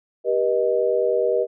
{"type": "chord", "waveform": "sine", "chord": "G augmented", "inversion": "none", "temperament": "equal with one note detuned", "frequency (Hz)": [392, 481.8, 622.3], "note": ["G4", "B4", "D#5"], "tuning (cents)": [0, -43, 0], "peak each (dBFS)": [-23, -20, -23], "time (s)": [0.24, 1.47], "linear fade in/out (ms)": 50, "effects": []}